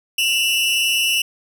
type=tone pair together; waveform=40% pulse; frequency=2695 / 2917 Hz; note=E7 / F#7; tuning=+38 / -25 cents; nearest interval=minor second; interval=137 cents; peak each=-18 dBFS; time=0.18-1.22 s; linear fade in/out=5 ms; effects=9-bit